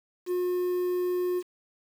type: tone with quantisation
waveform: triangle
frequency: 359.3 Hz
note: F4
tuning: 49 cents sharp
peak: -23 dBFS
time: 0.26-1.43 s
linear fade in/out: 50 ms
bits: 8
effects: none